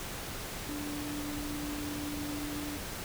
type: tone in noise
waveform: sine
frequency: 293.7 Hz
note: D4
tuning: in tune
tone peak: -37 dBFS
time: 0.69-2.77 s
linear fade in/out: 0 ms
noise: pink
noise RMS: -40 dBFS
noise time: 0-3.04 s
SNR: 0 dB
effects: none